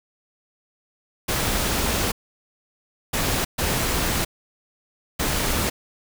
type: noise bursts at uneven times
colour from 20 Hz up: pink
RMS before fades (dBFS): -23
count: 4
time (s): 1.28-2.12 / 3.13-3.45 / 3.58-4.25 / 5.19-5.7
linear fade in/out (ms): 10
effects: none